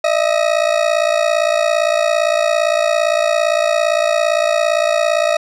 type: ring-modulated tone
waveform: 40% pulse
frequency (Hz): 633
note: D#5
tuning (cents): +30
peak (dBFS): -9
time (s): 0.04-5.37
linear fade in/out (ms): 2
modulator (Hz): 28.8
effects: low-pass 6000 Hz 12 dB/octave